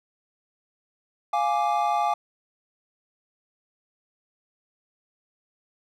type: chord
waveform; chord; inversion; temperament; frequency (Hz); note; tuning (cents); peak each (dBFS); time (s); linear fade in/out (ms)
triangle; D diminished; first; equal; 698.5 / 830.6 / 1174.7; F5 / Ab5 / D6; 0 / 0 / 0; -24 / -22 / -26; 1.33-2.14; 5
effects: none